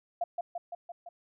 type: tone with echo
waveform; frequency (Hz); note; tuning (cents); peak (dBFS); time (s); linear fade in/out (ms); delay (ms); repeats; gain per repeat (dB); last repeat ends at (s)
sine; 694; F5; -11; -27; 0.21-0.24; 5; 170; 5; -3; 1.09
effects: none